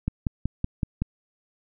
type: click train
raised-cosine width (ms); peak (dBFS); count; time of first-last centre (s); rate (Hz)
5; -12; 6; 0.08-1.02; 5.32
effects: none